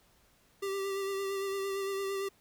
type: tone with vibrato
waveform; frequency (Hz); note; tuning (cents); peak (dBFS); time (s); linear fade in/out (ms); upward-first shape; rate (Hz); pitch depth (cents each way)
square; 392; G4; 0; -33; 0.62-2.29; 10; sine; 8.8; 23
effects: pink hiss -66 dBFS RMS until 2.4 s